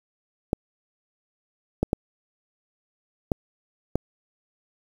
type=clicks; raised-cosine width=2 ms; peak=-8 dBFS; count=5; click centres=0.531 / 1.83 / 1.931 / 3.318 / 3.956 s; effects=7-bit